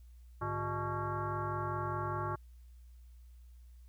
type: tone with frequency modulation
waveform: sine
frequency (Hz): 610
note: D#5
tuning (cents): -34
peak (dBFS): -33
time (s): 0.41-2.36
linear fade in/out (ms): 10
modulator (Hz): 253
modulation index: 2.9
effects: added 60 Hz sine -52 dBFS peak until 3.88 s + white hiss -75 dBFS RMS until 3.88 s